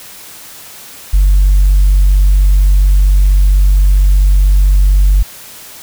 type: tone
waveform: sine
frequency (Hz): 47.82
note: G1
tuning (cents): -42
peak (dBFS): -3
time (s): 1.13-5.23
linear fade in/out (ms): 10
effects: tanh soft clip ceiling -2 dBFS + white hiss -33 dBFS RMS until 5.82 s